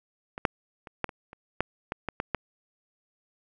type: clicks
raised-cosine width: 0.5 ms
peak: -21 / -6 / -27 / -11 / -25 / -29 / -9 / -15 / -15 / -13 / -11 dBFS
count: 11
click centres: 0.379 / 0.452 / 0.872 / 1.043 / 1.092 / 1.331 / 1.606 / 1.921 / 2.087 / 2.201 / 2.347 s
effects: none